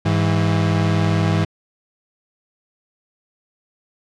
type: tone pair together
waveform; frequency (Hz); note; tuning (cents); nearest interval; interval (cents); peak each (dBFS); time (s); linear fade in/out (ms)
35% pulse; 101.76 / 162; G#2 / E3; -35 / -30; minor sixth; 805; -16 / -17; 0.05-1.45; 10
effects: low-pass 5000 Hz 12 dB/octave